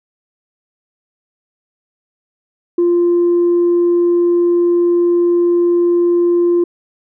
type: tone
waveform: sine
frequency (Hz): 347.6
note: F4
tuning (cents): -8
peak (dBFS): -8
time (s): 2.78-6.64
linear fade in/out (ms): 5
effects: tanh soft clip ceiling -7 dBFS